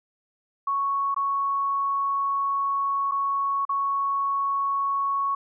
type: tone with dropouts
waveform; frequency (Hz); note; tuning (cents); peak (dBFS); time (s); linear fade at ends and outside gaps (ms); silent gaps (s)
sine; 1108.7; C#6; 0; -22; 0.67-5.35; 5; 1.145-1.163 / 3.113-3.118 / 3.652-3.692
effects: none